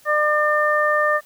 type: harmonic tone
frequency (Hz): 600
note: D5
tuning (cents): +37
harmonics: 1 / 2 / 3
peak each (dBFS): -20 / -20 / -20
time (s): 0.05-1.21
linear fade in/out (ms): 50
effects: white hiss -52 dBFS RMS until 1.25 s